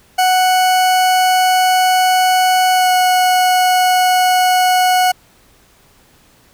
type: tone with pitch glide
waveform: 40% pulse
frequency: 740 to 734.5 Hz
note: F#5 to F#5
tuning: 0 to -13 cents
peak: -9 dBFS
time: 0.18-5.12 s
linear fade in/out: 10 ms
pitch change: -13 cents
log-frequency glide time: 2.73-2.9 s
effects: pink hiss -50 dBFS RMS until 6.53 s